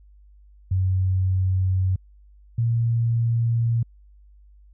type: tone pair in turn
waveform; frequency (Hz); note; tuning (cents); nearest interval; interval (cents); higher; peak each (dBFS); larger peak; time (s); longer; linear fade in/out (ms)
sine; 93.5 / 116.29; F#2 / A#2; +19 / -4; major third; 377; second; -18; neither; 0.71-1.96 / 2.58-3.83; neither; 5
effects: added 50 Hz sine -48 dBFS peak until 4.73 s